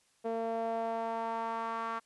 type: tone with band-pass filter sweep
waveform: sawtooth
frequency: 227.4 Hz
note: A#3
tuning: 43 cents flat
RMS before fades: -35 dBFS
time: 0.24-2 s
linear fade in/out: 20 ms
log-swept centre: 550 to 1200 Hz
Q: 3.3
effects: white hiss -70 dBFS RMS until 2.05 s + resampled to 24000 Hz